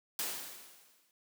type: noise with exponential decay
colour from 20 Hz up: white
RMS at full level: -34 dBFS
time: 0.19-1.11 s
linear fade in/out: 1 ms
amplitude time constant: 200 ms
effects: high-pass 200 Hz 12 dB/octave